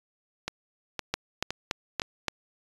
two click trains, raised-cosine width 0.2 ms, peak -9 / -13 dBFS, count 5 / 4, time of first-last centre 1.14-2.283 / 0.48-2.018 s, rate 3.5 / 1.95 Hz, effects resampled to 24000 Hz

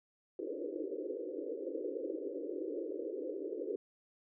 white band-pass noise, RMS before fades -40 dBFS, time 0.39-3.76 s, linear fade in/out 2 ms, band 290 to 530 Hz, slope 96 dB/octave, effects none

